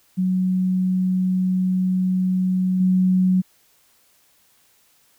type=tone with level steps; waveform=sine; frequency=185 Hz; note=F#3; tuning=in tune; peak=-17 / -14 dBFS; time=0.17-3.42 s; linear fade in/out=20 ms; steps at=2.8 s; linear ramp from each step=5 ms; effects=white hiss -59 dBFS RMS until 5.18 s